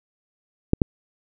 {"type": "clicks", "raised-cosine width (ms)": 3, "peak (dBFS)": -3, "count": 2, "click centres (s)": [0.734, 0.818], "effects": []}